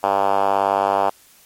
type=tone with band-pass filter; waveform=5% pulse; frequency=98.8 Hz; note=G2; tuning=14 cents sharp; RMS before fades=-18 dBFS; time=0.03-1.1 s; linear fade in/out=10 ms; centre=780 Hz; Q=2.3; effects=white hiss -51 dBFS RMS until 1.45 s + MP3 64 kbps